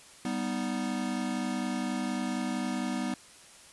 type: chord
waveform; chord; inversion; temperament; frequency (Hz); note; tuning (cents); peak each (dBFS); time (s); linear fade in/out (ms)
square; G augmented; none; equal; 196 / 246.9 / 311.1; G3 / B3 / D#4; 0 / 0 / 0; -36 / -33 / -38; 0.25-3.14; 2
effects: white hiss -53 dBFS RMS until 3.72 s + resampled to 24000 Hz